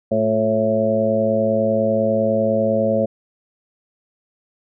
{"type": "harmonic tone with a mistuned harmonic", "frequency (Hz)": 110, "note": "A2", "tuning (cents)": 0, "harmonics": [1, 2, 3, 4, 5, 6], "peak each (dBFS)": [-28, -21, -30, -26, -18, -23], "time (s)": [0.11, 3.06], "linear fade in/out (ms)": 10, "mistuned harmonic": 3, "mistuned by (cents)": 81, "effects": []}